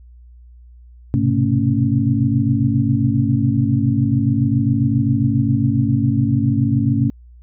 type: tone cluster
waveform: sine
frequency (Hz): 105.4 / 125.8 / 133.1 / 225.8 / 278.2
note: G#2 / B2 / C3 / A3 / C#4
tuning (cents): +26 / +32 / +30 / +45 / +6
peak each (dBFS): -20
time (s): 1.14-7.1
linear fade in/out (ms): 0
effects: added 60 Hz sine -40 dBFS peak until 7.42 s